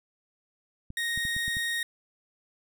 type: clicks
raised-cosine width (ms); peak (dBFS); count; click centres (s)
5; -27; 6; 0.904 / 1.176 / 1.252 / 1.365 / 1.48 / 1.569
type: tone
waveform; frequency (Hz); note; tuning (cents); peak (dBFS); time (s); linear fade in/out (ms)
30% pulse; 1864.7; A#6; 0; -25; 0.97-1.83; 2
effects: none